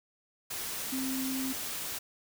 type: tone in noise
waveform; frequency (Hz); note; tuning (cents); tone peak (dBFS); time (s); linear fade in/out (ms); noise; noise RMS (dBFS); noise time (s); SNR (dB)
sine; 263.3; C4; +11; -32; 0.92-1.53; 10; white; -37; 0.5-1.99; +2
effects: none